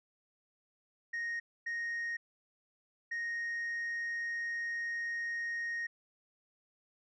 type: tone bursts at uneven times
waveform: sine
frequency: 1864.7 Hz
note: A#6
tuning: in tune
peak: -32 dBFS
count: 3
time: 1.13-1.4 / 1.66-2.17 / 3.11-5.87 s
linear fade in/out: 10 ms
effects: tanh soft clip ceiling -33 dBFS